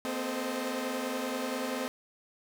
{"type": "tone cluster", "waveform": "sawtooth", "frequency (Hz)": [232.4, 256.8, 433.9, 524, 620], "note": ["A#3", "C4", "A4", "C5", "D#5"], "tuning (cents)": [-5, -32, -24, 2, -6], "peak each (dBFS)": [-38, -31, -36, -35, -36], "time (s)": [0.05, 1.88], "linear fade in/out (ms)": 0, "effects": []}